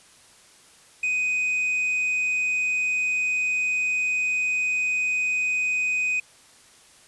triangle tone with quantisation, 2500 Hz, D#7, 8 cents sharp, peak -20 dBFS, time 1.03-6.2 s, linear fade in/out 5 ms, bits 8, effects white hiss -53 dBFS RMS until 7.07 s + resampled to 24000 Hz

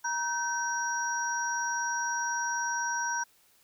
sine tone cluster, 949 / 1539 / 5720 Hz, A#5 / G6 / F8, +31 / -32 / +41 cents, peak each -32 / -32 / -35 dBFS, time 0.04-3.24 s, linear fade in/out 10 ms, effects white hiss -64 dBFS RMS until 3.63 s

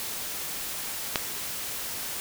click, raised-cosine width 0.2 ms, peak -5 dBFS, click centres 1.158 s, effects white hiss -34 dBFS RMS until 2.2 s

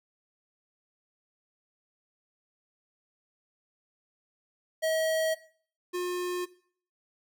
square tone pair in turn, 639 / 357.9 Hz, D#5 / F4, +46 / +42 cents, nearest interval minor seventh, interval 1004 cents, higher first, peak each -26 / -30 dBFS, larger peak first, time 4.82-5.35 / 5.93-6.46 s, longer neither, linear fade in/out 20 ms, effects noise-tail reverb RT60 0.5 s tail -18 dB re dry

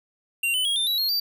square tone with pitch steps, 2765 / 3015 / 3288 / 3586 / 3910 / 4264 / 4650 Hz, F7 / F#7 / G#7 / A7 / B7 / C8 / D8, -18 / +32 / -18 / +32 / -18 / +32 / -18 cents, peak -22 dBFS, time 0.43-1.2 s, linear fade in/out 5 ms, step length 110 ms, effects none

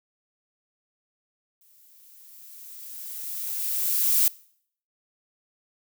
violet noise with exponential growth, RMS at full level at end -19 dBFS, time 1.61-4.28 s, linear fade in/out 2 ms, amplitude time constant 580 ms, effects noise-tail reverb RT60 0.6 s tail -22 dB re dry

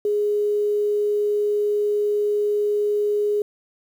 sine tone with quantisation, 415.3 Hz, G#4, in tune, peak -18 dBFS, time 0.05-3.42 s, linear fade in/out 2 ms, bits 8, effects none

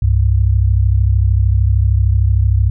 sine tone pair together, 65.8 / 98.99 Hz, C2 / G2, +10 / +17 cents, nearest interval perfect fifth, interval 707 cents, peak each -12 dBFS, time 0.02-2.7 s, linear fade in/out 5 ms, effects none

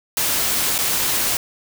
white noise with dropouts, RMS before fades -20 dBFS, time 0.17-1.37 s, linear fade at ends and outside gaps 1 ms, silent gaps 0.78-0.788 s, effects none

